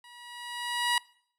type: tone with level ramp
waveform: 15% pulse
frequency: 964 Hz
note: B5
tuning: 42 cents flat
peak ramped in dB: -44 to -16 dBFS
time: 0.04-0.98 s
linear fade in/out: 2 ms
effects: noise-tail reverb RT60 0.6 s tail -23 dB re dry + low-pass 12000 Hz 12 dB/octave

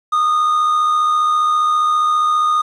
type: tone with amplitude modulation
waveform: triangle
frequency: 1230 Hz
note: D#6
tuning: 20 cents flat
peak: -9 dBFS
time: 0.12-2.62 s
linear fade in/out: 10 ms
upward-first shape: sine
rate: 74.9 Hz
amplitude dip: 35%
effects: resampled to 24000 Hz + 8-bit

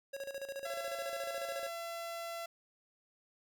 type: tone with tremolo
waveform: square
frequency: 550 Hz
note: C#5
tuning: 14 cents flat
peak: -39 dBFS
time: 0.13-1.69 s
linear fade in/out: 10 ms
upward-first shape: square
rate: 14 Hz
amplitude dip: 70%
type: tone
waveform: sawtooth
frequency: 675 Hz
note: E5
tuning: 41 cents sharp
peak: -36 dBFS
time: 0.65-2.46 s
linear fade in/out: 5 ms
effects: none

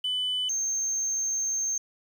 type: tone pair in turn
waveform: sine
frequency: 3000 / 6357 Hz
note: F#7 / G8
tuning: +23 / +23 cents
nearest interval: octave + minor second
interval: 1300 cents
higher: second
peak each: -24 dBFS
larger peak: neither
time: 0.04-0.49 / 0.49-1.78 s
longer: second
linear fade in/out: 5 ms
effects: tanh soft clip ceiling -23 dBFS + 9-bit

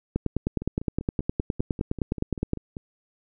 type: two click trains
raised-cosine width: 3 ms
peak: -21 / -11 dBFS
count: 12 / 24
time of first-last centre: 0.62-2.768 / 0.16-2.534 s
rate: 5.12 / 9.69 Hz
effects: none

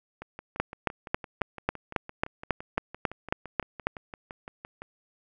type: two click trains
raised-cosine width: 0.5 ms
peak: -24 / -9 dBFS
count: 28 / 13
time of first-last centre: 0.22-4.82 / 0.6-3.87 s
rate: 5.87 / 3.67 Hz
effects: none

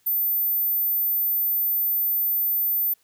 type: tone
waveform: sine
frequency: 14080 Hz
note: A9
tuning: in tune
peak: -20 dBFS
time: 0.06-2.94 s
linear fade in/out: 10 ms
effects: white hiss -64 dBFS RMS until 3.03 s

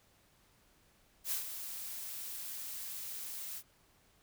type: noise with ADSR envelope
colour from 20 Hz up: blue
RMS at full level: -34 dBFS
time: 1.24-3.63 s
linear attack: 76 ms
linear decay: 120 ms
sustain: -9 dB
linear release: 58 ms
effects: pink hiss -68 dBFS RMS until 4.22 s

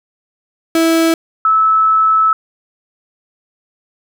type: tone pair in turn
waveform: 35% pulse / sine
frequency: 327.7 / 1304.4 Hz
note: E4 / E6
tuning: -10 / -19 cents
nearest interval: 2 octaves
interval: 2391 cents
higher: second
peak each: -8 dBFS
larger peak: neither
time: 0.75-1.14 / 1.45-2.33 s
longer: second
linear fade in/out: 2 ms
effects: none

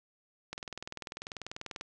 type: click train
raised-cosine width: 0.2 ms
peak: -22 dBFS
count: 27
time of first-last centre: 0.53-1.811 s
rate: 20.3 Hz
effects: resampled to 24000 Hz + 9-bit

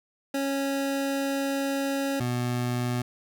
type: tone pair in turn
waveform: 25% pulse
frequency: 275.4 / 122.68 Hz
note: C#4 / B2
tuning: -11 / -11 cents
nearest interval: octave + major second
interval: 1400 cents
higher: first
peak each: -22 dBFS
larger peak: neither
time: 0.34-2.2 / 2.2-3.02 s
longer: first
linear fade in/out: 5 ms
effects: none

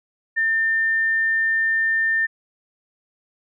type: tone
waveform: sine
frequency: 1800 Hz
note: A6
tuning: 39 cents sharp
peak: -17 dBFS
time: 0.36-2.27 s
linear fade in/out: 20 ms
effects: none

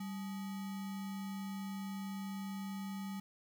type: tone with sample-and-hold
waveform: sine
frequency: 195.4 Hz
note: G3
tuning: 5 cents flat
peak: -39 dBFS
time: 0-3.2 s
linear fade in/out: 5 ms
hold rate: 1050 Hz
effects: none

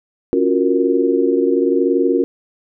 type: chord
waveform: sine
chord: Gb major seventh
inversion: second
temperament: equal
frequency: 277.2 / 349.2 / 370 / 466.2 Hz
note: Db4 / F4 / Gb4 / Bb4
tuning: 0 / 0 / 0 / 0 cents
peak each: -18 dBFS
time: 0.33-2.24 s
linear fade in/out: 0 ms
effects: none

